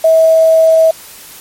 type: tone with quantisation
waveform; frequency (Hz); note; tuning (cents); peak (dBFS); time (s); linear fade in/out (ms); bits
sine; 646; E5; -35; -4; 0.04-0.91; 5; 5
effects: white hiss -34 dBFS RMS until 1.4 s + MP3 64 kbps